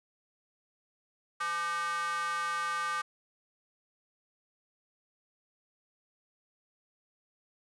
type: tone with high-pass filter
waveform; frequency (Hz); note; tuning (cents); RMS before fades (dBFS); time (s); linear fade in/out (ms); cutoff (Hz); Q
square; 170.9; F3; -37; -33; 1.4-3.02; 10; 1300; 8.8
effects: resampled to 24000 Hz + 11-bit